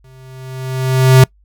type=tone with exponential growth; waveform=square; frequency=130.4 Hz; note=C3; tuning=5 cents flat; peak=-3 dBFS; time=0.04-1.24 s; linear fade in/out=5 ms; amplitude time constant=260 ms; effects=noise-tail reverb RT60 0.1 s tail -24 dB re dry + added 50 Hz sine -48 dBFS peak until 1.44 s